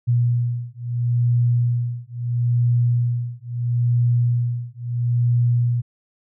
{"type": "beating tone pair", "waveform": "sine", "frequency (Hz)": [120, 120.75], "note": ["B2", "B2"], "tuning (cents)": [-49, -39], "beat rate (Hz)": 0.75, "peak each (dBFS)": -20, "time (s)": [0.07, 5.82], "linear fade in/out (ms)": 20, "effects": []}